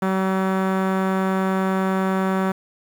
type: tone with low-pass filter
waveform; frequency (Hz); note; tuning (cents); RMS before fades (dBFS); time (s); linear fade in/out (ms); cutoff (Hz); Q
sawtooth; 190; F#3; +46; -21; 0.02-2.52; 5; 1400; 1.7
effects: 7-bit